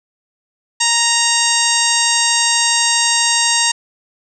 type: harmonic tone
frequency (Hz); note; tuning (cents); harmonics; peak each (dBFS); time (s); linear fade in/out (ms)
932.3; A#5; 0; 1 / 2 / 3 / 4 / 5 / 6 / 7 / 8 / 9; -21 / -21 / -21 / -21 / -21 / -21 / -21 / -21 / -21; 0.8-3.72; 10
effects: none